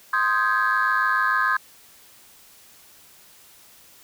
sine chord, Ab major seventh, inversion first, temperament equal with one note detuned, 1046.5 / 1244.5 / 1568 / 1674.7 Hz, C6 / Eb6 / G6 / Ab6, 0 / 0 / 0 / +14 cents, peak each -23 dBFS, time 0.13-1.57 s, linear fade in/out 5 ms, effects tanh soft clip ceiling -12 dBFS + white hiss -51 dBFS RMS until 4.03 s

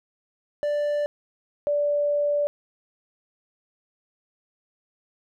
triangle / sine tone pair in turn, 587.3 / 582.9 Hz, D5 / D5, 0 / -13 cents, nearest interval unison, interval 13 cents, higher first, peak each -20 dBFS, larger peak neither, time 0.63-1.06 / 1.67-2.47 s, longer second, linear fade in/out 0 ms, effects none

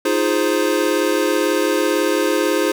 square chord, F minor seventh, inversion third, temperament equal, 311.1 / 349.2 / 415.3 / 523.3 Hz, Eb4 / F4 / Ab4 / C5, 0 / 0 / 0 / 0 cents, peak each -22 dBFS, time 0.05-2.72 s, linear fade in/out 5 ms, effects none

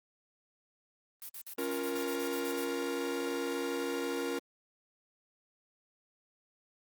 blue noise bursts, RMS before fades -44 dBFS, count 12, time 1.22-2.643 s, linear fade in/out 0 ms, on 70 ms, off 53 ms
45% pulse chord, Bb minor, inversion first, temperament equal with one note detuned, 277.2 / 349.2 / 469.9 Hz, Db4 / F4 / Bb4, 0 / 0 / +14 cents, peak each -38 / -38 / -36 dBFS, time 1.58-4.39 s, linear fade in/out 5 ms
effects Opus 32 kbps

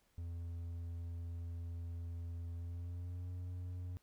triangle tone with pitch glide, 85 to 89.54 Hz, F2 to F2, -46 to +44 cents, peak -39 dBFS, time 0.18-3.97 s, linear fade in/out 0 ms, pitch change +90 cents, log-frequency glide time 2.56-3.3 s, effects pink hiss -75 dBFS RMS until 4.02 s

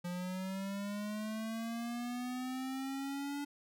square linear sweep, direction up, 175.1 to 287.9 Hz, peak -38 dBFS, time 0.04-3.45 s, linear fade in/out 10 ms, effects none

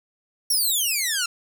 10% pulse exponential sweep, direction down, 5710 to 1343 Hz, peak -13 dBFS, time 0.5-1.26 s, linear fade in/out 5 ms, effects none

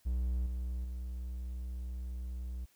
triangle tone with level steps, 61.74 Hz, B1, in tune, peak -28 / -32 / -35 dBFS, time 0.05-2.66 s, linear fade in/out 20 ms, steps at 0.46 / 0.84 s, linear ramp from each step 5 ms, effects white hiss -69 dBFS RMS until 2.75 s

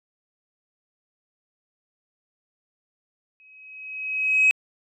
sine tone with exponential growth, 2545 Hz, D#7, 39 cents sharp, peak -11 dBFS, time 3.4-4.51 s, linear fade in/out 0 ms, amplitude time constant 240 ms, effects tanh soft clip ceiling -11 dBFS

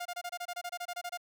sawtooth tone bursts, 706 Hz, F5, 19 cents sharp, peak -32 dBFS, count 15, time 0-1.175 s, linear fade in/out 10 ms, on 55 ms, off 25 ms, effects none

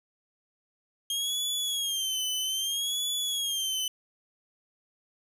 sawtooth tone with vibrato, 3218 Hz, G7, 45 cents sharp, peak -25 dBFS, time 1.1-3.88 s, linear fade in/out 2 ms, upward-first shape sine, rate 0.62 Hz, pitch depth 110 cents each way, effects resampled to 32000 Hz + 10-bit

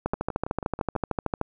two click trains, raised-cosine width 1 ms, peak -11 / -18 dBFS, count 19 / 6, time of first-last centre 0.06-1.413 / 0.14-0.953 s, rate 13.3 / 6.15 Hz, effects none

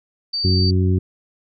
sine tone, 4613 Hz, D8, 32 cents flat, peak -20 dBFS, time 0.33-0.71 s, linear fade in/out 10 ms
harmonic tone, 92.5 Hz, F#2, in tune, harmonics 1 / 2 / 3 / 4, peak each -15 / -22 / -26 / -25 dBFS, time 0.44-0.99 s, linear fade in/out 10 ms
effects none

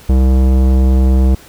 sine tone with tanh clipping, 65 Hz, C2, 11 cents flat, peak -9 dBFS, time 0.09-1.35 s, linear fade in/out 5 ms, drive 17 dB, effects pink hiss -40 dBFS RMS until 1.48 s

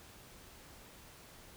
silence, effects pink hiss -56 dBFS RMS until 1.56 s

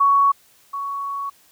sine tone pair in turn, 1117 / 1117 Hz, C#6 / C#6, +13 / +13 cents, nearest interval unison, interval 0 cents, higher neither, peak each -12 / -24 dBFS, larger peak first, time 0-0.32 / 0.73-1.3 s, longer second, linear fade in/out 10 ms, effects white hiss -55 dBFS RMS until 1.51 s

